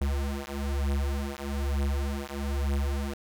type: beating tone pair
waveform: square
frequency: 69.3 / 70.4 Hz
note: C#2 / C#2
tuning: 0 / +27 cents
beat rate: 1.1 Hz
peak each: -31 dBFS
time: 0.01-3.14 s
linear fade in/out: 5 ms
effects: none